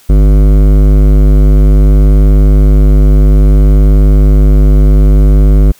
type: tone with hard clipping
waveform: sine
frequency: 50.3 Hz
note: G1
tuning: 45 cents sharp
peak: -4 dBFS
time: 0.09-5.72 s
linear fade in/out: 10 ms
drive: 15 dB
effects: white hiss -43 dBFS RMS until 5.79 s